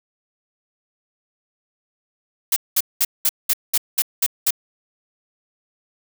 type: noise bursts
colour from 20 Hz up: blue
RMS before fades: -17 dBFS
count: 9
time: 2.52-4.507 s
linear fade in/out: 5 ms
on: 43 ms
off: 200 ms
effects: none